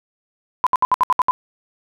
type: tone bursts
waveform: sine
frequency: 1008 Hz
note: B5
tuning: 35 cents sharp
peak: -11 dBFS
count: 8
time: 0.64-1.31 s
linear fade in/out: 0 ms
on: 26 ms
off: 66 ms
effects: none